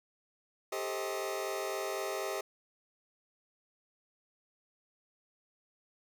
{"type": "chord", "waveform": "sawtooth", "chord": "A half-diminished seventh", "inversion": "third", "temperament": "just", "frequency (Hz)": [396, 440, 528, 633.6], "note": ["G4", "A4", "C5", "Eb5"], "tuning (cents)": [18, 0, 16, 31], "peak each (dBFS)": [-34, -39, -37, -35], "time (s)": [0.72, 2.41], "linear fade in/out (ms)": 5, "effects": []}